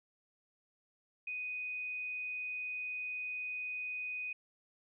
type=tone; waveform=sine; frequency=2492 Hz; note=D#7; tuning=2 cents sharp; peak=-37 dBFS; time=1.27-4.33 s; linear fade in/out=5 ms; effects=none